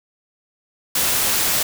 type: noise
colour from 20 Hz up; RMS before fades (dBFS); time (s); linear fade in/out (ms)
white; -19; 0.95-1.63; 5
effects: none